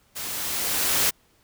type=noise with level ramp; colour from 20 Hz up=white; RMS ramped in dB=-33 to -20 dBFS; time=0.15-1.11 s; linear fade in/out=20 ms; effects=pink hiss -62 dBFS RMS until 1.43 s